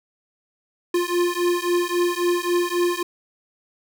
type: beating tone pair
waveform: square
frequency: 349.2 / 352.9 Hz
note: F4 / F4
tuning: 0 / +18 cents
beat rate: 3.7 Hz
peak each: -23 dBFS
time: 0.94-3.03 s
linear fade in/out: 5 ms
effects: none